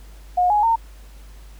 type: tone with pitch steps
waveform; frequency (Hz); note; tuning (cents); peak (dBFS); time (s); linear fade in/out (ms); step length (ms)
sine; 720 / 835 / 913; F#5 / G#5 / A#5; -47 / +9 / -36; -14; 0.37-0.76; 10; 130
effects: added 50 Hz sine -39 dBFS peak until 1.59 s + pink hiss -52 dBFS RMS until 1.59 s